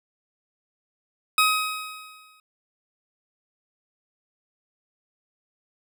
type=tone with exponential decay; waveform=20% pulse; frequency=1264 Hz; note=D#6; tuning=27 cents sharp; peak=-10 dBFS; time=1.38-2.4 s; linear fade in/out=2 ms; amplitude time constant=220 ms; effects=none